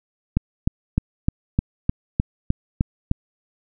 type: click train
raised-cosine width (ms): 5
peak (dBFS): -5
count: 10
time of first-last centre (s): 0.37-3.114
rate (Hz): 3.28
effects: none